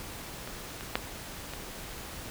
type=clicks; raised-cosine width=0.3 ms; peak=-24 / -25 / -10 / -22 dBFS; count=4; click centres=0.475 / 0.809 / 0.955 / 1.536 s; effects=pink hiss -42 dBFS RMS until 2.3 s